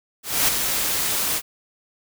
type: noise with ADSR envelope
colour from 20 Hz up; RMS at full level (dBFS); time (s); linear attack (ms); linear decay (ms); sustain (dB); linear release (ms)
white; -17; 0.23-1.42; 250; 13; -6; 58
effects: none